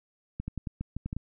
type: clicks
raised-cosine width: 5 ms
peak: -21 dBFS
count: 9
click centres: 0.4 / 0.48 / 0.577 / 0.672 / 0.81 / 0.966 / 1.06 / 1.129 / 1.166 s
effects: none